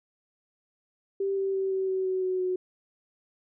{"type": "tone with pitch steps", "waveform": "sine", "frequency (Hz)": [392, 388.4, 384.8, 381.3, 377.8, 374.3, 370.9, 367.4], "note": ["G4", "G4", "G4", "G4", "F#4", "F#4", "F#4", "F#4"], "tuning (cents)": [0, -16, -32, -48, 36, 20, 4, -12], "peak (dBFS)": -25, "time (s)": [1.2, 2.56], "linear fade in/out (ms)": 5, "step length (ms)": 170, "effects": []}